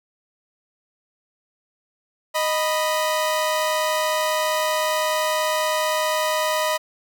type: tone pair together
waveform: sawtooth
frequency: 620.7 / 986 Hz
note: D#5 / B5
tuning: -4 / -3 cents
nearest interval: minor sixth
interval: 801 cents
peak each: -18 / -20 dBFS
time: 2.34-6.78 s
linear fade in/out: 20 ms
effects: none